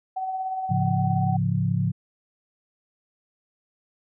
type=tone with tremolo; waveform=sine; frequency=756 Hz; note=F#5; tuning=37 cents sharp; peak=-24 dBFS; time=0.16-1.37 s; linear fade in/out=10 ms; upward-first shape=triangle; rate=17 Hz; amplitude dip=45%
type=chord; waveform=sine; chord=A augmented; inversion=none; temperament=equal with one note detuned; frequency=107.36 / 138.59 / 174.61 Hz; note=A2 / C#3 / E#3; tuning=-42 / 0 / 0 cents; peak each=-25 dBFS; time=0.69-1.92 s; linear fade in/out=20 ms
effects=none